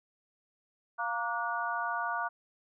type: harmonic tone with a mistuned harmonic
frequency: 233.1 Hz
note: A#3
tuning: in tune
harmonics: 3 / 4 / 5 / 6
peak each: -37 / -36 / -36 / -35 dBFS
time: 0.98-2.29 s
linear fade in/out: 20 ms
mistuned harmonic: 6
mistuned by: +67 cents
effects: none